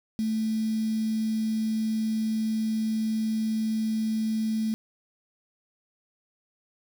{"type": "tone with quantisation", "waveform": "sine", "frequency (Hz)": 219.6, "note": "A3", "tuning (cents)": -3, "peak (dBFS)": -24, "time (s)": [0.19, 4.74], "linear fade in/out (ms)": 0, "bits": 7, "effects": []}